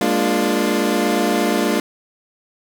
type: chord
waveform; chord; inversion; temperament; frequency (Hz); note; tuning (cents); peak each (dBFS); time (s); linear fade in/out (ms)
25% pulse; Bb dominant seventh; third; equal with one note detuned; 204.7 / 233.1 / 293.7 / 349.2; Ab3 / Bb3 / D4 / F4; -25 / 0 / 0 / 0; -18; 0.01-1.8; 2
effects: none